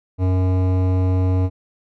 sine tone with hard clipping, 92.5 Hz, F#2, in tune, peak -17 dBFS, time 0.18-1.5 s, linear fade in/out 50 ms, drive 15 dB, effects none

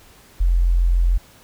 sine tone, 43.43 Hz, F1, 9 cents flat, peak -13 dBFS, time 0.4-1.18 s, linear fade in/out 10 ms, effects pink hiss -49 dBFS RMS until 1.43 s

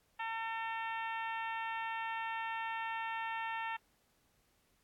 harmonic tone, 450 Hz, A4, 39 cents sharp, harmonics 2 / 3 / 4 / 5 / 6 / 7 / 8, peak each -39 / -46 / -43 / -48 / -46 / -54 / -59 dBFS, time 0.19-3.77 s, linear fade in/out 10 ms, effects pink hiss -74 dBFS RMS until 4.83 s + AAC 64 kbps

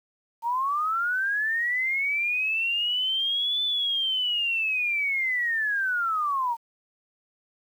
sine linear two-way sweep, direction up then down, 905 to 3520 to 905 Hz, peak -23 dBFS, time 0.42-6.57 s, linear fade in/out 50 ms, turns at 3.63 s, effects 9-bit

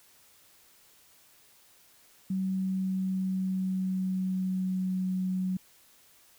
sine tone with pitch glide, 189.5 to 185.92 Hz, F#3 to F#3, +42 to +9 cents, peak -27 dBFS, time 2.3-5.57 s, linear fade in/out 5 ms, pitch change -33 cents, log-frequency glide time 2.41-5.08 s, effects white hiss -60 dBFS RMS until 6.38 s

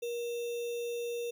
sine tone with sample-and-hold, 474.1 Hz, A#4, 29 cents sharp, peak -33 dBFS, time 0.02-1.31 s, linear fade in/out 10 ms, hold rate 3150 Hz, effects none

